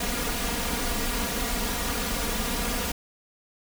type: noise with comb filter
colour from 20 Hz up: pink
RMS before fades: -28 dBFS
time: 0-2.92 s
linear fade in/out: 5 ms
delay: 4.2 ms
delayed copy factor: +0.95
effects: none